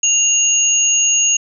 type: tone pair together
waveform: sine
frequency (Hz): 2794 / 6645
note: F7 / G#8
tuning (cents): 0 / 0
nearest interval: octave + minor third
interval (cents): 1500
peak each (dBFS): -18 / -12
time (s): 0.03-1.37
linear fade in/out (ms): 5
effects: none